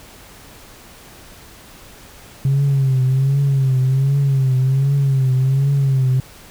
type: tone with vibrato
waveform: sine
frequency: 134.7 Hz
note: C#3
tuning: 49 cents flat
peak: -11 dBFS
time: 2.45-6.2 s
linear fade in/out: 2 ms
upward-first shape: triangle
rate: 1.3 Hz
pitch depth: 84 cents each way
effects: tanh soft clip ceiling -10 dBFS + pink hiss -42 dBFS RMS until 6.5 s